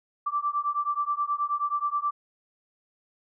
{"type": "beating tone pair", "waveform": "sine", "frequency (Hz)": [1165, 1174.4], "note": ["D6", "D6"], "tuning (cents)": [-14, 0], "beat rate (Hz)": 9.4, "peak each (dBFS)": -28, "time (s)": [0.26, 2.11], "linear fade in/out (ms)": 10, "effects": []}